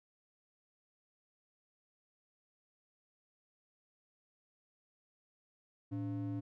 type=ring-modulated tone; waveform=triangle; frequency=200 Hz; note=G3; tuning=35 cents sharp; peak=-31 dBFS; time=5.91-6.41 s; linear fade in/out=20 ms; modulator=88.1 Hz; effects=none